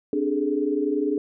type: tone cluster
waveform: sine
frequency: 263.5 / 294.7 / 408.4 / 428.4 Hz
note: C4 / D4 / G#4 / A4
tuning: +12 / +6 / -29 / -46 cents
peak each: -31 / -24 / -26 / -28 dBFS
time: 0.13-1.18 s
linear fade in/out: 2 ms
effects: none